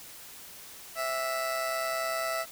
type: tone with amplitude modulation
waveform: 20% pulse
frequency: 659.3 Hz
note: E5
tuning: in tune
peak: -22 dBFS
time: 0.95-2.46 s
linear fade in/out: 50 ms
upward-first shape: sine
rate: 130 Hz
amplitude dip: 50%
effects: white hiss -47 dBFS RMS until 2.51 s